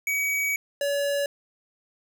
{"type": "tone pair in turn", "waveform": "square", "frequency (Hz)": [2267, 568.1], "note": ["C#7", "C#5"], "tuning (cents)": [38, 42], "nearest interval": "2 octaves", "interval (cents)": 2396, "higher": "first", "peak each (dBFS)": -24, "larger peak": "neither", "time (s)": [[0.07, 0.56], [0.81, 1.26]], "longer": "first", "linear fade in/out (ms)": 2, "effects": []}